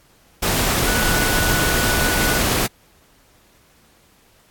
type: tone in noise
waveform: sine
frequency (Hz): 1477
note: F#6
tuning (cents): -3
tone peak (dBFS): -23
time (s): 0.86-2.39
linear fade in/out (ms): 10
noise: pink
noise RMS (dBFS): -19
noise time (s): 0.42-2.67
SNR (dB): -7
effects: pink hiss -55 dBFS RMS until 4.5 s + AAC 64 kbps